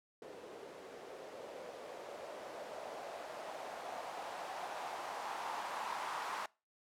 violet noise with low-pass filter sweep, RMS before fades -45 dBFS, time 0.22-6.46 s, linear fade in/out 2 ms, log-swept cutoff 430 to 990 Hz, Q 2.8, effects noise-tail reverb RT60 0.3 s tail -24 dB re dry

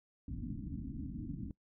white low-pass noise, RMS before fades -42 dBFS, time 0.28-1.51 s, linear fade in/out 2 ms, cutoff 300 Hz, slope 96 dB/octave, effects noise-tail reverb RT60 0.1 s tail -23 dB re dry

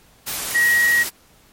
sine tone in noise, 1900 Hz, A#6, 33 cents sharp, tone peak -13 dBFS, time 0.54-1.04 s, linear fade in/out 20 ms, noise white, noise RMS -26 dBFS, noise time 0.26-1.1 s, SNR +10 dB, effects pink hiss -53 dBFS RMS until 1.52 s + MP3 64 kbps

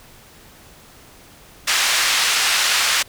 pink band-pass noise, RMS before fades -18 dBFS, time 1.67-3.03 s, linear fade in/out 10 ms, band 1600 to 7400 Hz, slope 12 dB/octave, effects pink hiss -46 dBFS RMS until 3.08 s

